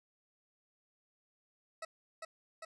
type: tone with echo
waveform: 20% pulse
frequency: 647 Hz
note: E5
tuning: 32 cents flat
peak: -35 dBFS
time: 1.82-1.85 s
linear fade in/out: 5 ms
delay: 400 ms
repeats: 2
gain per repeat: -2 dB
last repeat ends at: 2.65 s
effects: resampled to 24000 Hz